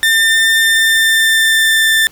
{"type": "tone with pitch glide", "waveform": "30% pulse", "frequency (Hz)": [1798, 1779.4], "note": ["A6", "A6"], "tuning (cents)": [37, 19], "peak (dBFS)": -6, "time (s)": [0.03, 2.07], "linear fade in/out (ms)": 0, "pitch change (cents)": -18, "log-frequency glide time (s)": [0.64, 1.93], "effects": ["pink hiss -43 dBFS RMS until 2.11 s"]}